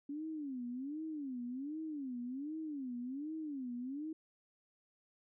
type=tone with vibrato; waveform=sine; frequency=277.2 Hz; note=C#4; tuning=in tune; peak=-39 dBFS; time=0.09-4.13 s; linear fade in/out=5 ms; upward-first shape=sine; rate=1.3 Hz; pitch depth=240 cents each way; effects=none